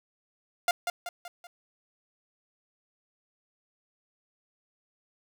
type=tone with echo; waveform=sawtooth; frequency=701 Hz; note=F5; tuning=6 cents sharp; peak=-18 dBFS; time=0.68-0.71 s; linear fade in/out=2 ms; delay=190 ms; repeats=4; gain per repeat=-6 dB; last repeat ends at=1.47 s; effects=none